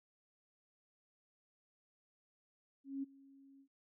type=tone with ADSR envelope; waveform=sine; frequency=273.6 Hz; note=C#4; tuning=23 cents flat; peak=-36 dBFS; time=2.84-3.68 s; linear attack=190 ms; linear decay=17 ms; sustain=-23 dB; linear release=76 ms; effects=none